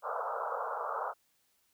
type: band-pass noise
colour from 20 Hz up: white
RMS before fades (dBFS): -36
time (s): 0.02-1.14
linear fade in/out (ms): 50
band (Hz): 450 to 1400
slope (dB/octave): 96
effects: white hiss -73 dBFS RMS until 1.73 s

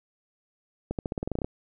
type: accelerating click train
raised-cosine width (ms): 2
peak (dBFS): -16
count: 12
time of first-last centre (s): 0.91-1.445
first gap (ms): 78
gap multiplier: 0.9
effects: none

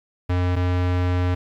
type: tone pair in turn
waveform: square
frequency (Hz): 89.7 / 90.01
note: F2 / F#2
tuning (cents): +47 / -47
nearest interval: unison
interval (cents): 6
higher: second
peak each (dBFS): -19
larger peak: neither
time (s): 0.29-0.56 / 0.56-1.35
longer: second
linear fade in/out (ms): 10
effects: low-pass 3000 Hz 12 dB/octave + 9-bit

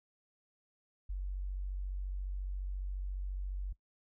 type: tone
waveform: sine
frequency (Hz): 47.21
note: F#1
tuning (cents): +36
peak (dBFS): -35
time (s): 1.09-3.73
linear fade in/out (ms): 10
effects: noise-tail reverb RT60 0.1 s tail -20 dB re dry

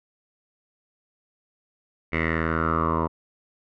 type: tone with low-pass filter sweep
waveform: 10% pulse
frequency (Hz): 81.2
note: E2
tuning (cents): -26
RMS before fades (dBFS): -24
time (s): 2.12-3.08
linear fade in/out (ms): 20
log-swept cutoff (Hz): 2200 to 930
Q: 6.4
effects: none

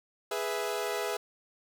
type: chord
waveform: sawtooth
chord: E major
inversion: first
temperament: equal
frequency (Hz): 415.3 / 493.9 / 659.3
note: G#4 / B4 / E5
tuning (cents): 0 / 0 / 0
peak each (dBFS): -30 / -32 / -32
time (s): 0.31-1.17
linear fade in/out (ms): 5
effects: none

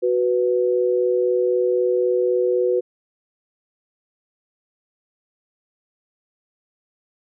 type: tone pair together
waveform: sine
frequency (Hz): 370 / 493.9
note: F#4 / B4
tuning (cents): 0 / 0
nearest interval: perfect fourth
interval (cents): 500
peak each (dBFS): -19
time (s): 0.02-2.81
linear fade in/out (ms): 20
effects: none

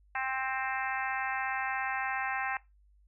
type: harmonic tone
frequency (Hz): 263.1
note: C4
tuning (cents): +10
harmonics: 3 / 4 / 5 / 6 / 7 / 8 / 9 / 10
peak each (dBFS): -35 / -39 / -42 / -38 / -38 / -42 / -45 / -42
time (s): 0.15-2.57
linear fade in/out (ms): 2
effects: noise-tail reverb RT60 0.2 s tail -19 dB re dry + added 50 Hz sine -60 dBFS peak until 3.07 s

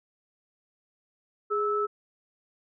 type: tone pair together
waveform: sine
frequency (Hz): 415.3 / 1307.9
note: G#4 / E6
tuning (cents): 0 / -14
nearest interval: octave + minor sixth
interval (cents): 1986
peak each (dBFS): -27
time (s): 1.5-1.87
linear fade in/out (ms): 20
effects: none

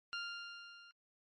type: tone with level ramp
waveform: 20% pulse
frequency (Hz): 1396.9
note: F6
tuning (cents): 0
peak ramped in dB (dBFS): -33 to -52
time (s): 0.13-0.91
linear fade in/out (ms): 0
effects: low-pass 10000 Hz 12 dB/octave + MP3 32 kbps

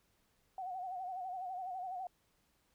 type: tone with vibrato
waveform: sine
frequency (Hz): 740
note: F#5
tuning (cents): 0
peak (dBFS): -39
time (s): 0.58-2.07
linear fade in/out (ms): 2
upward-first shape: sine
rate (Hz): 12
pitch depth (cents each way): 70
effects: pink hiss -75 dBFS RMS until 2.74 s

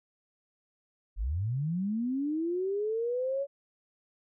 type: linear sweep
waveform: sine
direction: up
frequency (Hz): 40.28 to 566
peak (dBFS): -28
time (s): 1.16-3.47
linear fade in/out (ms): 50
effects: none

